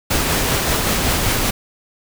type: noise with tremolo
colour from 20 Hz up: pink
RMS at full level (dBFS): -17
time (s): 0.1-1.51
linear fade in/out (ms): 10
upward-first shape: sine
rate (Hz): 5.2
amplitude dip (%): 25
effects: none